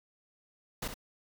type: noise with echo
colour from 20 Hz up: pink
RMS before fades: -36 dBFS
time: 0.82-0.88 s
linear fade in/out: 5 ms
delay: 62 ms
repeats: 1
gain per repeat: -7 dB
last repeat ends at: 0.942 s
effects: none